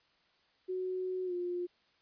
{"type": "tone with pitch glide", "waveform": "sine", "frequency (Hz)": [370, 354.1], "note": ["F#4", "F4"], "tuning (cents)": [0, 24], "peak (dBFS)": -33, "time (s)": [0.68, 1.67], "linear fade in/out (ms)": 20, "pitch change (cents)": -76, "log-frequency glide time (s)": [1.25, 1.33], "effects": ["white hiss -70 dBFS RMS until 2.01 s", "resampled to 11025 Hz"]}